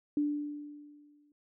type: tone with exponential decay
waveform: sine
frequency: 293.7 Hz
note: D4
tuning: in tune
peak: -25 dBFS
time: 0.17-1.32 s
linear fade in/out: 2 ms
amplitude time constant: 250 ms
effects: none